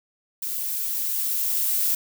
violet noise with level ramp, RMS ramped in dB -29 to -22 dBFS, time 0.42-1.95 s, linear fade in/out 5 ms, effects none

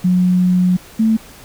sine tone pair in turn, 181.3 / 221.5 Hz, F#3 / A3, -35 / +12 cents, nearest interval minor third, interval 347 cents, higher second, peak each -10 dBFS, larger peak neither, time 0.04-0.77 / 0.99-1.17 s, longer first, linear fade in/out 10 ms, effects pink hiss -40 dBFS RMS until 1.44 s

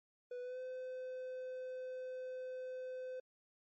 triangle tone with pitch glide, 493.8 to 511.2 Hz, B4 to C5, 0 to -40 cents, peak -40 dBFS, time 0.31-3.2 s, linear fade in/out 5 ms, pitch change +60 cents, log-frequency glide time 0.41-0.59 s, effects MP3 32 kbps

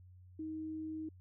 sine tone, 314.2 Hz, D#4, 17 cents sharp, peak -39 dBFS, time 0.39-1.09 s, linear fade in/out 5 ms, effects added 91 Hz sine -55 dBFS peak until 1.2 s

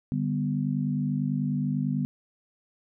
sine chord, G major, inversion second, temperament equal, 146.83 / 196 / 246.9 Hz, D3 / G3 / B3, 0 / 0 / 0 cents, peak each -28 / -30 / -29 dBFS, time 0.12-2.05 s, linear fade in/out 0 ms, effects none

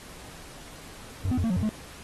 triangle tone with pitch steps, 93.6 / 252.7 / 88.7 / 227.1 / 181.7 / 90.8 / 214.8 Hz, F#2 / B3 / F2 / A#3 / F#3 / F#2 / A3, +20 / +40 / +27 / -45 / -31 / -32 / -41 cents, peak -21 dBFS, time 1.25-1.691 s, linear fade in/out 0 ms, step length 63 ms, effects pink hiss -46 dBFS RMS until 2.03 s + AAC 32 kbps

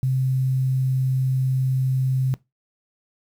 sine tone with quantisation, 130.81 Hz, C3, in tune, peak -18 dBFS, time 0.03-2.34 s, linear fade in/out 0 ms, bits 8, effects noise-tail reverb RT60 0.2 s tail -20 dB re dry

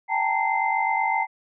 sine tone cluster, 781 / 872 / 920 / 2077 Hz, G5 / A5 / A#5 / C7, -7 / -16 / -23 / -13 cents, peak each -26 dBFS, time 0.08-1.27 s, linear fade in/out 50 ms, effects none

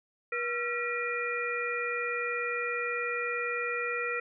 harmonic tone with a mistuned harmonic, 481.7 Hz, B4, 43 cents flat, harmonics 1 / 3 / 4 / 5, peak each -35 / -35 / -35 / -35 dBFS, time 0.32-4.2 s, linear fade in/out 5 ms, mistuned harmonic 3, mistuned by -99 cents, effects none

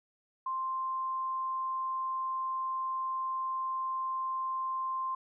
sine tone, 1050 Hz, C6, 6 cents sharp, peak -31 dBFS, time 0.46-5.15 s, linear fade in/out 5 ms, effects none

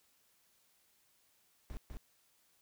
brown noise with echo, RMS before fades -43 dBFS, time 1.7-1.77 s, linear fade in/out 0 ms, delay 200 ms, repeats 1, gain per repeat -2 dB, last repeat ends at 1.97 s, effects white hiss -72 dBFS RMS until 2.61 s

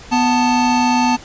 square tone pair together, 246.9 / 884.4 Hz, B3 / A5, 0 / +9 cents, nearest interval octave + minor seventh, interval 2209 cents, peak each -16 dBFS, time 0.11-1.17 s, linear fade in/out 20 ms, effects pink hiss -38 dBFS RMS until 1.24 s + resampled to 16000 Hz

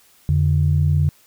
sine tone pair together, 87 / 146.32 Hz, F2 / D3, -6 / -6 cents, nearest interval major sixth, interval 900 cents, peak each -16 dBFS, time 0.29-1.09 s, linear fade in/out 0 ms, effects tanh soft clip ceiling -6 dBFS + white hiss -54 dBFS RMS until 1.26 s

